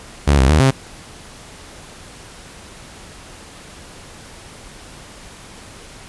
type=tone with pitch steps; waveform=sawtooth; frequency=71.7 / 65.7 / 76.8 / 133.4 Hz; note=D2 / C2 / D#2 / C3; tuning=-41 / +8 / -22 / +34 cents; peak=-6 dBFS; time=0.27-0.71 s; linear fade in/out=10 ms; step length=110 ms; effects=pink hiss -39 dBFS RMS until 6.08 s + resampled to 24000 Hz